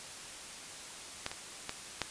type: clicks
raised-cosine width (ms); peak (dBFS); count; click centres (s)
0.2; -16 / -23 / -18 / -13; 4; 1.264 / 1.315 / 1.694 / 2.017
effects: white hiss -46 dBFS RMS until 2.1 s + resampled to 22050 Hz